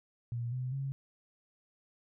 sine tone with pitch steps, 118.7 / 127.22 / 136.35 Hz, A#2 / C3 / C#3, +32 / -48 / -28 cents, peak -33 dBFS, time 0.32-0.92 s, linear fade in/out 0 ms, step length 200 ms, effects none

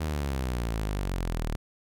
sawtooth exponential sweep, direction down, 79.7 to 37 Hz, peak -24 dBFS, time 0-1.56 s, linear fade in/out 10 ms, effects none

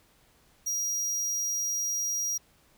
45% pulse tone, 5730 Hz, F8, 44 cents sharp, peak -28 dBFS, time 0.66-2.38 s, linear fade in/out 10 ms, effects pink hiss -63 dBFS RMS until 2.77 s

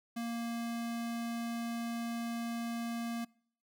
square tone, 233.1 Hz, A#3, in tune, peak -36 dBFS, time 0.16-3.25 s, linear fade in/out 10 ms, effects noise-tail reverb RT60 0.6 s tail -25 dB re dry

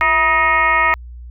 sine tone with frequency modulation, 1564 Hz, G6, 4 cents flat, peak -11 dBFS, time 0.01-0.94 s, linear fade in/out 0 ms, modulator 303 Hz, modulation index 2.4, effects added 60 Hz sine -31 dBFS peak until 1.3 s

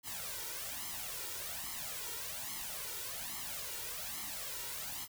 white noise with flanger, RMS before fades -42 dBFS, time 0.03-5.08 s, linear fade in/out 50 ms, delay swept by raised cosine 0.96 to 2.16 ms, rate 1.2 Hz, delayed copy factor +0.75, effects none

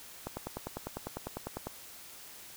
click train, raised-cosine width 1 ms, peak -22 dBFS, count 15, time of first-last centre 0.27-1.67 s, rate 10 Hz, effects white hiss -50 dBFS RMS until 2.56 s

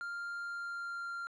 triangle tone with pitch glide, 1396.9 to 1387.3 Hz, F6 to F6, 0 to -12 cents, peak -36 dBFS, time 0.01-1.27 s, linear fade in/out 0 ms, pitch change -12 cents, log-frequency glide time 0.4-1.08 s, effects resampled to 22050 Hz

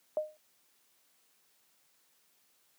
sine tone with exponential decay, 614 Hz, D#5, 23 cents flat, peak -25 dBFS, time 0.17-0.37 s, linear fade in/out 1 ms, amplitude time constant 43 ms, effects white hiss -70 dBFS RMS until 2.78 s + high-pass 150 Hz 12 dB/octave

